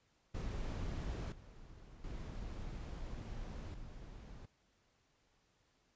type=noise with level steps; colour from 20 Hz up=brown; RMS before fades=-40 / -55 / -45 / -51 dBFS; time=0.34-4.46 s; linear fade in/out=10 ms; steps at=1.32 / 2.04 / 3.74 s; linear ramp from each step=2 ms; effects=pink hiss -75 dBFS RMS until 5.95 s + resampled to 16000 Hz